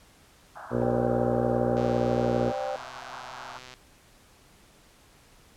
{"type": "band-pass noise", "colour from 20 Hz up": "pink", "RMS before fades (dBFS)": -42, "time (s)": [0.55, 3.59], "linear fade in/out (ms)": 20, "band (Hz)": [630, 1600], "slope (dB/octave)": 96}
{"type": "harmonic tone", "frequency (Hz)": 60.1, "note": "B1", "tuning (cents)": -46, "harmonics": [1, 2, 3, 4, 5, 6, 7, 8, 9, 10], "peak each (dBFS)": [-41, -31, -41, -29, -39, -32, -34, -31, -32, -38], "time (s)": [0.7, 2.53], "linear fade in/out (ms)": 50}
{"type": "chord", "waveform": "sine", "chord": "C suspended second", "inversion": "none", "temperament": "just", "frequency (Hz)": [523.3, 588.7, 784.9], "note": ["C5", "D5", "G5"], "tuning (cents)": [0, 4, 2], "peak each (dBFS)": -33, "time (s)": [0.82, 2.76], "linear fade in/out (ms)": 0}
{"type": "click train", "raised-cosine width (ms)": 0.2, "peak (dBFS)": -27, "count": 251, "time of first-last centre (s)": [1.77, 3.739], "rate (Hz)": 127}
{"effects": ["pink hiss -57 dBFS RMS until 5.56 s", "low-pass 12000 Hz 12 dB/octave"]}